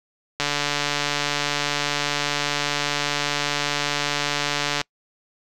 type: click train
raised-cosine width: 0.2 ms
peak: -5 dBFS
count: 641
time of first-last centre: 0.4-4.814 s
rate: 145 Hz
effects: noise-tail reverb RT60 0.1 s tail -26 dB re dry